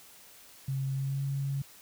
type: tone with pitch glide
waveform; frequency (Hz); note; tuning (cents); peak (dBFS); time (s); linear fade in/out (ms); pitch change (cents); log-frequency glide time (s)
sine; 134.9 to 138.05; C#3 to C#3; -47 to -7; -29; 0.68-1.62; 5; +40; 0.95-1.21
effects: white hiss -54 dBFS RMS until 1.81 s